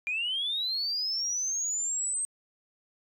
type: linear sweep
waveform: sine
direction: up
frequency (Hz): 2377 to 8372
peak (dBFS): -27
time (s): 0.07-2.25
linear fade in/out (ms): 0
effects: tanh soft clip ceiling -23 dBFS